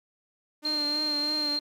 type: tone with vibrato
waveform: sawtooth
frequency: 298.9 Hz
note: D4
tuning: 31 cents sharp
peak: -30 dBFS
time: 0.62-1.6 s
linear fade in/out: 50 ms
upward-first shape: triangle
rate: 3.1 Hz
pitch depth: 43 cents each way
type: tone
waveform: sine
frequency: 4186 Hz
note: C8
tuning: in tune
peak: -26 dBFS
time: 0.65-1.59 s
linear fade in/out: 2 ms
effects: none